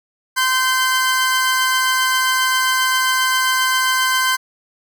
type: tone pair together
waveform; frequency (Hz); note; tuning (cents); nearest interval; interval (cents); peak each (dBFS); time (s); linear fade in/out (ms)
sawtooth; 1034.5 / 1548; C6 / G6; -20 / -22; perfect fifth; 698; -14; 0.36-4.37; 20
effects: none